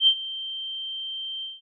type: tone with ADSR envelope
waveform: sine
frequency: 3136 Hz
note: G7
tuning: in tune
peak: -12 dBFS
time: 0-1.61 s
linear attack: 72 ms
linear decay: 69 ms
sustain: -18 dB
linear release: 180 ms
effects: none